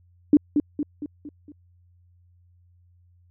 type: tone with echo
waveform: sine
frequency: 293.7 Hz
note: D4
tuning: in tune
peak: -10 dBFS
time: 0.33-0.37 s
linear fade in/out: 2 ms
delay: 230 ms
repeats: 5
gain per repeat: -6 dB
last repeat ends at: 1.52 s
effects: added 88 Hz sine -55 dBFS peak until 3.3 s